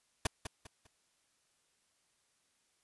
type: noise with echo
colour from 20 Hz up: pink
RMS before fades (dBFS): -30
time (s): 0.25-0.27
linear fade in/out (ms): 5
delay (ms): 200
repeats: 3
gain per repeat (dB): -10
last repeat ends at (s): 0.87
effects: white hiss -75 dBFS RMS until 2.83 s + resampled to 24000 Hz